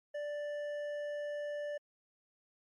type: tone with hard clipping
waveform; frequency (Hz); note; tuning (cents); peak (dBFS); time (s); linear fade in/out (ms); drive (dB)
sine; 587.3; D5; 0; -38; 0.14-1.78; 10; 7
effects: MP3 48 kbps